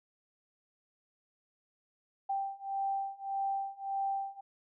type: beating tone pair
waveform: sine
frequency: 784 / 785.7 Hz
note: G5 / G5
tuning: 0 / +4 cents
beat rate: 1.7 Hz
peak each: -36 / -35 dBFS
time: 2.29-4.41 s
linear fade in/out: 10 ms
effects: none